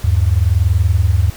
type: tone pair together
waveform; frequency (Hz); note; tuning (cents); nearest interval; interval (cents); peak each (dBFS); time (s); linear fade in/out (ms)
sine; 78.3 / 99.05; D#2 / G2; +11 / +18; major third; 407; -13; 0.04-1.3; 5
effects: pink hiss -36 dBFS RMS until 1.36 s